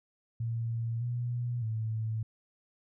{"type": "tone with pitch steps", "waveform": "sine", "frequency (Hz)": [115.3, 121, 110.7], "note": ["A#2", "B2", "A2"], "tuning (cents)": [-19, -35, 11], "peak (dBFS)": -30, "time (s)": [0.4, 2.23], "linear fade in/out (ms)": 5, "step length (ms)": 610, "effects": []}